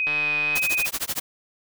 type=tone with vibrato; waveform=sine; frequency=2510 Hz; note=D#7; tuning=15 cents sharp; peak=-21 dBFS; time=0-0.86 s; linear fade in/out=0 ms; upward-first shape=triangle; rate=2.1 Hz; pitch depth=14 cents each way
type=click train; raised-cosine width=0.3 ms; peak=-16 dBFS; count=76; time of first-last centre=0.07-0.573 s; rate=149 Hz
type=noise with tremolo; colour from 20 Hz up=white; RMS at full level=-25 dBFS; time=0.55-1.2 s; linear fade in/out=10 ms; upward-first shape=sine; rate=13 Hz; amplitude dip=100%
effects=none